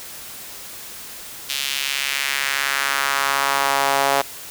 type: tone with high-pass filter sweep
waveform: sawtooth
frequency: 138.59 Hz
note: C#3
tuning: in tune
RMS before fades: -21 dBFS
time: 1.49-4.22 s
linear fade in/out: 10 ms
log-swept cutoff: 3300 to 670 Hz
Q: 1.7
effects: white hiss -36 dBFS RMS until 4.5 s